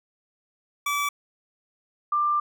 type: tone pair in turn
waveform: 25% pulse / sine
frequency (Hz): 1153 / 1187.5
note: D6 / D6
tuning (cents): -32 / +19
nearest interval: minor second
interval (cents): 51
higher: second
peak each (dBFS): -20 / -20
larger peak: neither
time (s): 0.86-1.09 / 2.12-2.4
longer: second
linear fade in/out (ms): 5
effects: none